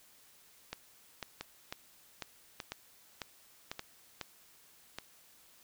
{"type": "two click trains", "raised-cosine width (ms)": 0.2, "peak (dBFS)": [-22, -21], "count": [4, 8], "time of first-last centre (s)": [[1.41, 4.986], [0.73, 4.213]], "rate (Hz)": [0.839, 2.01], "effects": ["white hiss -62 dBFS RMS until 5.63 s"]}